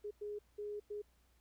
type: tone bursts at uneven times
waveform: sine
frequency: 415.3 Hz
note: G#4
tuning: in tune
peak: -40 dBFS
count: 4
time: 0.04-0.11 / 0.21-0.39 / 0.58-0.8 / 0.9-1.02 s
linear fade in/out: 10 ms
effects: added 60 Hz sine -70 dBFS peak until 1.4 s + pink hiss -75 dBFS RMS until 1.4 s